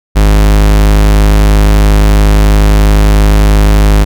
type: tone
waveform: 45% pulse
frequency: 51.5 Hz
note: G#1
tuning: 14 cents flat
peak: -3 dBFS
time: 0.15-4.05 s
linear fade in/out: 20 ms
effects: none